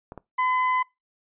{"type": "clicks", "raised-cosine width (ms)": 1, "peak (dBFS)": -24, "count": 2, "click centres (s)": [0.121, 0.177]}
{"type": "tone", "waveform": "35% pulse", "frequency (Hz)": 1014, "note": "B5", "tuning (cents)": 45, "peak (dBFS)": -19, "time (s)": [0.38, 0.83], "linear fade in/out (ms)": 10}
{"effects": ["noise-tail reverb RT60 0.2 s tail -22 dB re dry", "resampled to 8000 Hz"]}